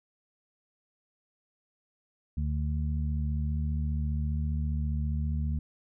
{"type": "harmonic tone", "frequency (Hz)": 74.9, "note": "D2", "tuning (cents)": 35, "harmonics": [1, 2, 3], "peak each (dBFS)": [-28, -34, -38], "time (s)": [2.37, 5.59], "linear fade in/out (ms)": 5, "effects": []}